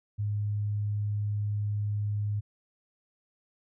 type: tone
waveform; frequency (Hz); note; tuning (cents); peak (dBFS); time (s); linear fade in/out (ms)
sine; 103.83; G#2; 0; -27; 0.18-2.41; 20
effects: none